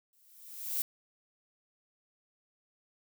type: noise with exponential growth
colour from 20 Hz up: violet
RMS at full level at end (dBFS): -30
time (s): 0.13-0.82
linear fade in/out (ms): 1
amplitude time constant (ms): 150
effects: none